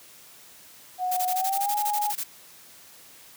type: tone with pitch glide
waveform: sine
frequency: 733 to 832.3 Hz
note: F#5 to G#5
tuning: -16 to +4 cents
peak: -24 dBFS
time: 0.98-2.14 s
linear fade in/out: 50 ms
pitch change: +220 cents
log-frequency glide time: 1.32-1.76 s
type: noise bursts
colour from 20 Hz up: blue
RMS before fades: -30 dBFS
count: 14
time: 1.11-2.238 s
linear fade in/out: 10 ms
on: 62 ms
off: 20 ms
effects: white hiss -50 dBFS RMS until 3.36 s + high-pass 80 Hz 12 dB/octave